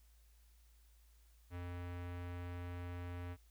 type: tone with low-pass filter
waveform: square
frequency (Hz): 88.2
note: F2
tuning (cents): +18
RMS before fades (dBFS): -45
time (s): 1.5-3.37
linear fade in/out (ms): 50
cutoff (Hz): 2300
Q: 1.3
effects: added 56 Hz sine -63 dBFS peak until 3.5 s + white hiss -74 dBFS RMS until 3.5 s